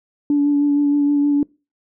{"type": "tone with vibrato", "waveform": "sine", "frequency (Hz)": 288.3, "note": "D4", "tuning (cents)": -32, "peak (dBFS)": -12, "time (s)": [0.3, 1.43], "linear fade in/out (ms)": 2, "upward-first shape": "sine", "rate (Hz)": 6.4, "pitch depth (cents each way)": 16, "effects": ["noise-tail reverb RT60 0.3 s tail -25 dB re dry", "tanh soft clip ceiling -8 dBFS"]}